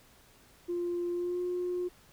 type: tone with pitch glide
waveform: sine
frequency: 349.2 to 357.6 Hz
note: F4 to F4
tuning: 0 to +41 cents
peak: -29 dBFS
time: 0.68-1.89 s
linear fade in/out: 20 ms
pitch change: +41 cents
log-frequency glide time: 1.12-1.41 s
effects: tanh soft clip ceiling -26 dBFS + pink hiss -60 dBFS RMS until 2.12 s